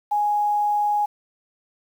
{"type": "tone", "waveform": "sine", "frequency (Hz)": 830.6, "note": "G#5", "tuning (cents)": 0, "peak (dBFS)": -18, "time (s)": [0.11, 1.06], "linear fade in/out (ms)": 10, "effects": ["8-bit"]}